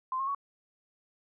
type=tone with pitch steps; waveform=sine; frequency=1039 / 1078.1 / 1118.7 Hz; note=C6 / C#6 / C#6; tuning=-12 / -49 / +15 cents; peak=-29 dBFS; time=0.12-0.348 s; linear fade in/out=2 ms; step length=76 ms; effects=none